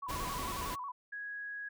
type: tone with vibrato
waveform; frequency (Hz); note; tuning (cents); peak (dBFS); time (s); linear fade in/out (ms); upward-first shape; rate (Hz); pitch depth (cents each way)
sine; 1057; C6; +17; -38; 0.02-0.92; 10; square; 11; 99
type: noise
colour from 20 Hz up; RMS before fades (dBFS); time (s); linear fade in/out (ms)
pink; -40; 0.08-0.76; 20
type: tone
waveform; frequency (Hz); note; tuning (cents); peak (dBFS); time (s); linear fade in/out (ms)
sine; 1661.2; G#6; 0; -39; 1.12-1.69; 10
effects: none